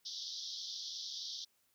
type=band-pass noise; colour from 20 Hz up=white; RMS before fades=-44 dBFS; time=0.05-1.45 s; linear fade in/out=10 ms; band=3300 to 5800 Hz; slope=96 dB/octave; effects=white hiss -75 dBFS RMS until 1.74 s